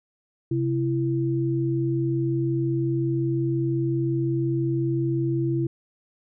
sine tone pair together, 132.32 / 334.3 Hz, C3 / E4, +20 / +24 cents, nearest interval octave + major third, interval 1604 cents, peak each -24 dBFS, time 0.51-5.67 s, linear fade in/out 5 ms, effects none

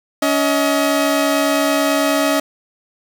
sawtooth tone pair together, 282.4 / 634 Hz, C#4 / D#5, +32 / +32 cents, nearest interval octave + major second, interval 1400 cents, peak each -13 dBFS, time 0.22-2.4 s, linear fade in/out 5 ms, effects none

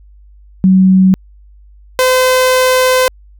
sine / sawtooth tone pair in turn, 188.2 / 512.1 Hz, F#3 / C5, +30 / -37 cents, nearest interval octave + perfect fourth, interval 1733 cents, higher second, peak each -4 dBFS, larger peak neither, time 0.64-1.14 / 1.99-3.08 s, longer second, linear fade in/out 0 ms, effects added 50 Hz sine -38 dBFS peak until 3.39 s

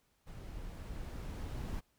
brown noise with level ramp, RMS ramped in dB -47 to -39 dBFS, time 0.26-1.81 s, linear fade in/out 20 ms, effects pink hiss -75 dBFS RMS until 1.98 s

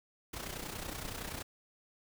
pink noise with amplitude modulation, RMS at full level -39 dBFS, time 0.33-1.43 s, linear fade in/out 10 ms, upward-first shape sine, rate 30.7 Hz, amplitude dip 65%, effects none

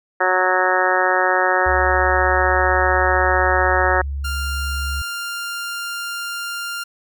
harmonic tone, 184.3 Hz, F#3, 7 cents flat, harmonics 2 / 3 / 4 / 5 / 6 / 7 / 8 / 9 / 10, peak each -24 / -22 / -22 / -23 / -27 / -23 / -25 / -22 / -23 dBFS, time 0.2-4.02 s, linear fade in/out 10 ms
sine tone with pitch glide, 68.3 to 69.65 Hz, C#2 to C#2, -25 to +9 cents, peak -22 dBFS, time 1.66-5.02 s, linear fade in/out 5 ms, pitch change +34 cents, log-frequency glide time 1.78-2.98 s
sawtooth tone, 1396.9 Hz, F6, in tune, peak -21 dBFS, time 4.24-6.84 s, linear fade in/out 10 ms
effects none

